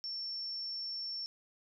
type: tone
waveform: sine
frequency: 5430 Hz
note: F8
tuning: 50 cents flat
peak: -37 dBFS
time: 0.04-1.26 s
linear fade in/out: 0 ms
effects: none